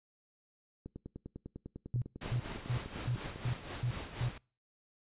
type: click train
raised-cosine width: 3 ms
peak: -31 dBFS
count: 26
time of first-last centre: 0.86-3.36 s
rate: 10 Hz
type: tone bursts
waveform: sine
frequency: 122.2 Hz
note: B2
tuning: 18 cents flat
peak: -30 dBFS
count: 7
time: 1.94-4.286 s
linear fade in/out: 0 ms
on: 78 ms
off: 300 ms
type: noise with tremolo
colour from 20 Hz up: pink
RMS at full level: -41 dBFS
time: 2.21-4.38 s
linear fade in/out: 5 ms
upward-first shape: sine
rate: 4.1 Hz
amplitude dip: 60%
effects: noise-tail reverb RT60 0.4 s tail -26 dB re dry + resampled to 8000 Hz